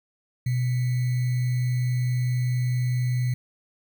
sine tone with sample-and-hold, 124.6 Hz, B2, 16 cents sharp, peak -21 dBFS, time 0.46-3.34 s, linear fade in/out 5 ms, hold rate 2100 Hz, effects none

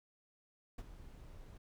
brown noise with ADSR envelope, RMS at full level -42 dBFS, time 0.78-1.58 s, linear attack 6 ms, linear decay 37 ms, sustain -11 dB, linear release 8 ms, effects none

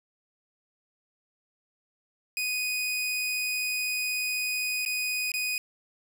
sawtooth tone with dropouts, 2489 Hz, D#7, in tune, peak -24 dBFS, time 2.37-5.58 s, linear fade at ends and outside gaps 1 ms, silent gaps 4.851-4.861 / 5.318-5.339 s, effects none

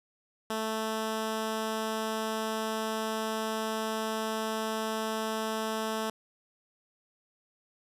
10% pulse tone, 220 Hz, A3, in tune, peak -22 dBFS, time 0.5-6.1 s, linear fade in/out 2 ms, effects resampled to 32000 Hz + 9-bit

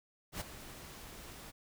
pink noise with ADSR envelope, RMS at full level -38 dBFS, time 0.32-1.52 s, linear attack 88 ms, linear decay 12 ms, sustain -12 dB, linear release 27 ms, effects none

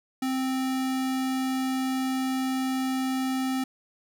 square tone, 261.6 Hz, C4, in tune, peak -26 dBFS, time 0.22-3.64 s, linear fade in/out 5 ms, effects none

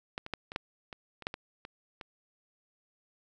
clicks, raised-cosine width 0.3 ms, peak -19 / -25 / -17 / -25 / -15 / -26 / -29 / -15 / -22 / -27 / -26 dBFS, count 11, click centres 0.179 / 0.264 / 0.337 / 0.519 / 0.561 / 0.928 / 1.223 / 1.269 / 1.341 / 1.651 / 2.012 s, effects none

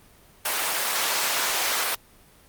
pink high-pass noise, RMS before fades -25 dBFS, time 0.45-1.95 s, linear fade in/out 5 ms, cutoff 820 Hz, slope 12 dB/octave, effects pink hiss -54 dBFS RMS until 2.48 s + Opus 32 kbps

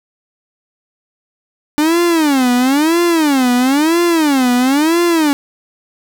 45% pulse tone with vibrato, 291.6 Hz, D4, 12 cents flat, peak -10 dBFS, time 1.78-5.33 s, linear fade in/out 0 ms, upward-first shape sine, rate 1 Hz, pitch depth 300 cents each way, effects none

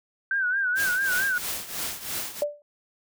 sine tone with vibrato, 1532 Hz, G6, 40 cents flat, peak -22 dBFS, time 0.31-1.38 s, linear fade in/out 2 ms, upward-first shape sine, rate 4.5 Hz, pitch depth 94 cents each way
white noise with tremolo, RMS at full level -29 dBFS, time 0.75-2.44 s, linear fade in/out 50 ms, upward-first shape triangle, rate 3 Hz, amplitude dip 80%
sine tone with exponential decay, 587.3 Hz, D5, in tune, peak -18 dBFS, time 2.42-2.62 s, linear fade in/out 1 ms, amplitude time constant 43 ms
effects none

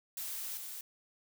blue noise with level steps, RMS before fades -40 / -44 dBFS, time 0.17-0.81 s, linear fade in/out 2 ms, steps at 0.57 s, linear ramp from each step 2 ms, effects none

